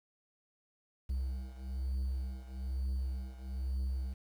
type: beating tone pair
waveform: triangle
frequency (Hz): 64.8 / 65.9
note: C2 / C2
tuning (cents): -16 / +13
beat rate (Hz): 1.1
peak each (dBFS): -34 / -37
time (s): 1.09-4.14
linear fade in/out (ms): 10
effects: 10-bit